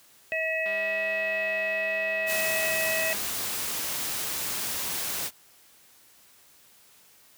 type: harmonic tone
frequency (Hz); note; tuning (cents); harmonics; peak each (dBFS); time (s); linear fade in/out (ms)
643; E5; -43; 1 / 3 / 4; -30 / -30 / -30; 0.32-3.13; 0
type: click train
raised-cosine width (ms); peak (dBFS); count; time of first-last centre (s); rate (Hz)
0.3; -27; 505; 0.66-3.167; 201
type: noise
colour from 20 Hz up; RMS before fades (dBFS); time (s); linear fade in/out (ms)
white; -31; 2.26-5.31; 50
effects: white hiss -57 dBFS RMS until 7.37 s + high-pass 60 Hz 12 dB/octave